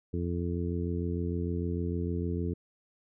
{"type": "harmonic tone", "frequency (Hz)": 86.6, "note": "F2", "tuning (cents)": -14, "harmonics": [1, 2, 3, 4, 5], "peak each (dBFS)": [-32, -35, -37, -38, -39], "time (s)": [0.13, 2.54], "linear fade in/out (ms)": 10, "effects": []}